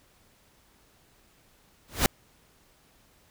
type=noise with exponential growth; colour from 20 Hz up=pink; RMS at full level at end=-17 dBFS; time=1.88-2.06 s; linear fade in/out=1 ms; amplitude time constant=37 ms; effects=pink hiss -62 dBFS RMS until 3.3 s